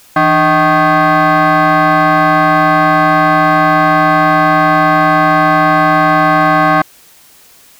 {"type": "tone with frequency modulation", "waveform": "sine", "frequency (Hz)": 164.3, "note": "E3", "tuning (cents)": -5, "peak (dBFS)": -4, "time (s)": [0.16, 6.82], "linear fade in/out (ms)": 5, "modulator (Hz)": 465, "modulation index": 3, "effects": ["tanh soft clip ceiling -5 dBFS", "white hiss -43 dBFS RMS until 7.79 s"]}